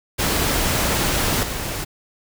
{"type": "noise with level steps", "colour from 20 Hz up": "pink", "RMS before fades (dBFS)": [-20, -27], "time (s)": [0.18, 1.85], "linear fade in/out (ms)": 20, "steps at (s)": 1.43, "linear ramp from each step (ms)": 2, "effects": []}